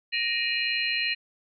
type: tone cluster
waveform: sine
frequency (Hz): 1868 / 2401 / 2523 / 2857 / 4141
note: A#6 / D7 / D#7 / F7 / C8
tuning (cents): +3 / +38 / +23 / +39 / -19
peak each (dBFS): -31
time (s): 0.12-1.15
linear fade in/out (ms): 20
effects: none